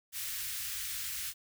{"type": "band-stop noise", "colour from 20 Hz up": "white", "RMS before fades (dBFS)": -38, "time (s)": [0.12, 1.34], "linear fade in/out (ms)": 50, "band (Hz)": [110, 1500], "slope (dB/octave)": 24, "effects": []}